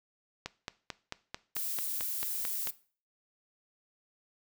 click train, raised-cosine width 0.2 ms, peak -19 dBFS, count 11, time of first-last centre 0.46-2.672 s, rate 4.52 Hz
violet noise, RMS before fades -35 dBFS, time 1.55-2.71 s, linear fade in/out 10 ms
effects noise-tail reverb RT60 0.4 s tail -18 dB re dry

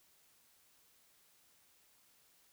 silence, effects white hiss -69 dBFS RMS until 2.52 s

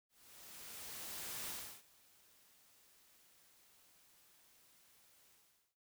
white noise with ADSR envelope, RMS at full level -44 dBFS, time 0.09-5.76 s, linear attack 1400 ms, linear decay 330 ms, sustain -24 dB, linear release 450 ms, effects none

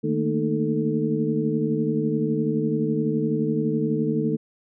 sine tone cluster, 153.9 / 220.8 / 232.6 / 309.3 / 441.1 Hz, D#3 / A3 / A#3 / D#4 / A4, -19 / +6 / -4 / -10 / +4 cents, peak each -27 dBFS, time 0.03-4.37 s, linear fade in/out 20 ms, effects none

